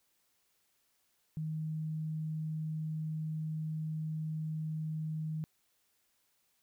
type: tone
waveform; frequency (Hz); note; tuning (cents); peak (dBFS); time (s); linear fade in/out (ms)
sine; 156.6; D#3; +11; -34; 1.37-5.44; 0
effects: white hiss -75 dBFS RMS until 6.62 s